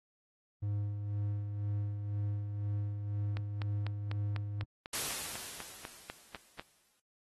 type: tone with tremolo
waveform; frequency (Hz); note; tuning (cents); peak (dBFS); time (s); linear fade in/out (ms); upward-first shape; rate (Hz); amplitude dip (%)
triangle; 102.7; G#2; -19; -29; 0.62-4.64; 10; sine; 2; 45
type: click train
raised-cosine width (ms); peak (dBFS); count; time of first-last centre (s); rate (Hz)
0.3; -25; 14; 3.37-6.596; 4.03
type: noise with exponential decay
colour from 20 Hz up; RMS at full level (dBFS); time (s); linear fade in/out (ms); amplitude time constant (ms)
white; -34; 4.93-7; 5; 450
effects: AAC 32 kbps